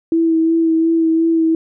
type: tone with vibrato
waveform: sine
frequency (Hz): 326.7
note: E4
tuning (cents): -15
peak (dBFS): -11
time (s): 0.12-1.55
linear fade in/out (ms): 2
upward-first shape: sine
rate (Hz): 2.8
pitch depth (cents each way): 20
effects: none